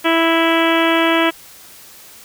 harmonic tone, 329.6 Hz, E4, in tune, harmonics 1 / 2 / 3 / 4 / 5 / 6 / 7 / 8 / 9 / 10, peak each -16 / -19 / -21 / -22 / -23 / -24 / -24 / -25 / -26 / -26 dBFS, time 0.04-1.31 s, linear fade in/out 20 ms, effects white hiss -41 dBFS RMS until 2.24 s

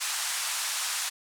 white band-pass noise, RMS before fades -31 dBFS, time 0-1.1 s, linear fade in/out 20 ms, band 830 to 10000 Hz, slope 24 dB/octave, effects none

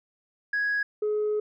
sine tone pair in turn, 1662 / 422.8 Hz, G#6 / G#4, +1 / +31 cents, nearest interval 2 octaves, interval 2370 cents, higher first, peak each -22 dBFS, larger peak neither, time 0.53-0.83 / 1.02-1.4 s, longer second, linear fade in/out 5 ms, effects tanh soft clip ceiling -21 dBFS

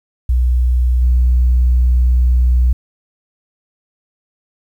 sine tone with level steps, 61.74 Hz, B1, in tune, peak -9 / -7 dBFS, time 0.29-2.73 s, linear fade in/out 5 ms, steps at 1.01 s, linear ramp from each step 20 ms, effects tanh soft clip ceiling -6 dBFS + 8-bit

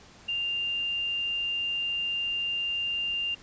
sine tone, 2794 Hz, F7, in tune, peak -27 dBFS, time 0.28-3.35 s, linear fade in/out 10 ms, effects pink hiss -52 dBFS RMS until 3.42 s + resampled to 16000 Hz

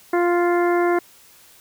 harmonic tone, 349.2 Hz, F4, in tune, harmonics 1 / 2 / 3 / 4 / 5 / 6, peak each -17 / -23 / -27 / -29 / -31 / -33 dBFS, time 0.13-0.99 s, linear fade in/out 5 ms, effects white hiss -50 dBFS RMS until 1.6 s

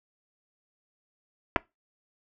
clicks, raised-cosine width 0.5 ms, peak -7 dBFS, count 2, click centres 1.561 / 1.564 s, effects noise-tail reverb RT60 0.2 s tail -22 dB re dry

